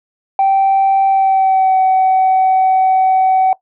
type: tone with pitch glide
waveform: sine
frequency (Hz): 778 to 755.9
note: G5 to F#5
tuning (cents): -13 to +37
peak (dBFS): -7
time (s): 0.39-3.53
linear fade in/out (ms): 2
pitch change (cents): -50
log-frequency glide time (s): 1.07-1.78
effects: noise-tail reverb RT60 0.1 s tail -19 dB re dry + tanh soft clip ceiling -6 dBFS